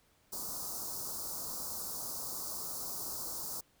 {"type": "band-stop noise", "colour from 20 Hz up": "white", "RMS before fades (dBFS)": -40, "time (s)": [0.32, 3.61], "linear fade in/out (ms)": 10, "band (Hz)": [1300, 4500], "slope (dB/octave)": 48, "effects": ["pink hiss -69 dBFS RMS until 3.8 s"]}